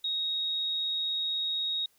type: tone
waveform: sine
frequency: 3764 Hz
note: A#7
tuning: 16 cents sharp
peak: -28 dBFS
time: 0.04-1.86 s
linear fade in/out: 5 ms
effects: white hiss -67 dBFS RMS until 1.98 s